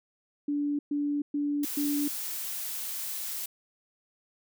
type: tone bursts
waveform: sine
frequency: 290 Hz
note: D4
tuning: 22 cents flat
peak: -26 dBFS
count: 4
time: 0.48-2.08 s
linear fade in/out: 5 ms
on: 310 ms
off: 120 ms
type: noise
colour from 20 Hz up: blue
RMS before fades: -35 dBFS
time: 1.63-3.46 s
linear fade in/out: 5 ms
effects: none